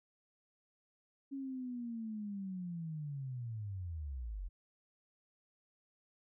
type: linear sweep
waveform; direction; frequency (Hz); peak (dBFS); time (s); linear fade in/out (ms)
sine; down; 277.2 to 41.2; -39; 1.31-4.49; 20
effects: none